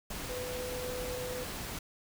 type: tone in noise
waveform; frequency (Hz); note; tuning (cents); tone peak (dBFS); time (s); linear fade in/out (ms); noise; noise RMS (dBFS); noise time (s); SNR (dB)
sine; 500; B4; +21; -37; 0.29-1.44; 5; pink; -40; 0.1-1.79; 0
effects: none